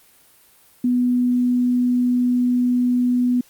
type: tone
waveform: sine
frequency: 246.9 Hz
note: B3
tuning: in tune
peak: -15 dBFS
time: 0.84-3.41 s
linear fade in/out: 5 ms
effects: white hiss -53 dBFS RMS until 3.49 s + Opus 32 kbps